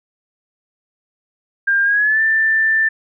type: tone with pitch glide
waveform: sine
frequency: 1600 to 1775.3 Hz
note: G6 to A6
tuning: +35 to +15 cents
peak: -12 dBFS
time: 1.67-2.89 s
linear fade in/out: 10 ms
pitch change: +180 cents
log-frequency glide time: 1.83-2.21 s
effects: none